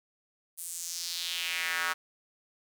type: tone with high-pass filter sweep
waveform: square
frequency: 85.8 Hz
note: F2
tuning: 30 cents flat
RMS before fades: -34 dBFS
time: 0.57-1.94 s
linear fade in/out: 20 ms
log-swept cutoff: 10000 to 1300 Hz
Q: 2.5
effects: none